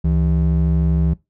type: ring-modulated tone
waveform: triangle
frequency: 116.54 Hz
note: A#2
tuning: in tune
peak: -9 dBFS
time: 0.04-1.14 s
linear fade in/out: 10 ms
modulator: 46.5 Hz
effects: noise-tail reverb RT60 0.2 s tail -20 dB re dry